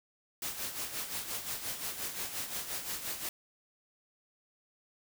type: noise with tremolo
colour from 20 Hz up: white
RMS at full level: -36 dBFS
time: 0.42-3.29 s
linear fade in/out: 2 ms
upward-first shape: sine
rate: 5.7 Hz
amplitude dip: 60%
effects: none